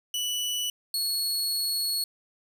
sawtooth tone pair in turn, 2960 / 4354 Hz, F#7 / C#8, 0 / -32 cents, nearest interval perfect fifth, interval 668 cents, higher second, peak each -24 / -23 dBFS, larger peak second, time 0.14-0.7 / 0.94-2.04 s, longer second, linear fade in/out 2 ms, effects none

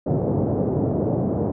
pink band-pass noise, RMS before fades -22 dBFS, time 0.06-1.52 s, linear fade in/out 10 ms, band 100 to 610 Hz, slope 24 dB/octave, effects none

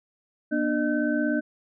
sine tone cluster, 241.1 / 297.9 / 610 / 1530 Hz, B3 / D4 / D#5 / G6, -41 / +25 / -34 / -42 cents, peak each -27 / -25 / -30 / -31 dBFS, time 0.51-1.41 s, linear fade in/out 20 ms, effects none

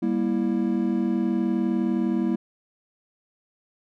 triangle chord, E diminished, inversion first, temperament just, 197.78 / 237.3 / 329.6 Hz, G3 / Bb3 / E4, +16 / +31 / 0 cents, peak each -24 / -23 / -24 dBFS, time 0.02-2.36 s, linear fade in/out 10 ms, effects none

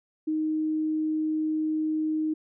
sine tone, 311.5 Hz, D#4, 2 cents sharp, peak -24 dBFS, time 0.27-2.34 s, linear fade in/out 10 ms, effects none

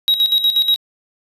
triangle tone with tremolo, 3827 Hz, A#7, 45 cents sharp, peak -9 dBFS, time 0.08-0.76 s, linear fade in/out 0 ms, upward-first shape square, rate 8.3 Hz, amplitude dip 65%, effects resampled to 32000 Hz

